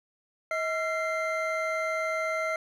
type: tone cluster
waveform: triangle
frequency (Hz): 638 / 1362 / 2089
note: D#5 / F6 / C7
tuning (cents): +43 / -44 / -3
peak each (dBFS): -28 / -31 / -31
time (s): 0.51-2.56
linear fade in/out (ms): 2
effects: none